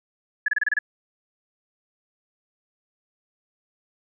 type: tone bursts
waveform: sine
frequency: 1700 Hz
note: G#6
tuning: 40 cents sharp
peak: -18 dBFS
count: 7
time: 0.46-0.789 s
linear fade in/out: 5 ms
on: 23 ms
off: 28 ms
effects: none